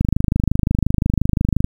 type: click train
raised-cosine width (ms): 5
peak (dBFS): -3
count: 43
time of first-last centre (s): 0.01-1.644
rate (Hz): 25.7
effects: 7-bit